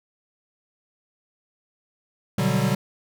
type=chord; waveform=square; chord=G major seventh; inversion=first; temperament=equal; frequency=123.47 / 146.83 / 185 / 196 Hz; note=B2 / D3 / F#3 / G3; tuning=0 / 0 / 0 / 0 cents; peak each=-26 dBFS; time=2.38-2.75 s; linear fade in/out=5 ms; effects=none